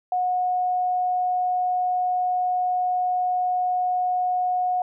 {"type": "tone", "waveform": "sine", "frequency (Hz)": 728, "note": "F#5", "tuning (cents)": -28, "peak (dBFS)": -20, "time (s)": [0.12, 4.82], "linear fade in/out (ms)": 2, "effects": []}